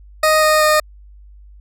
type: tone with pitch steps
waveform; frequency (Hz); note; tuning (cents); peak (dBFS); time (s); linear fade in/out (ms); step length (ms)
20% pulse; 622.3 / 617.6 / 613; D#5 / D#5 / D#5; 0 / -13 / -26; -6; 0.23-0.8; 5; 190
effects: added 50 Hz sine -39 dBFS peak until 1.6 s